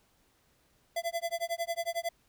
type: tone with tremolo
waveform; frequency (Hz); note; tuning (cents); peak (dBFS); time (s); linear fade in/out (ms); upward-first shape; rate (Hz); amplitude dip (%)
square; 675; E5; +41; -29; 0.96-2.09; 5; sine; 11; 100
effects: pink hiss -69 dBFS RMS until 2.28 s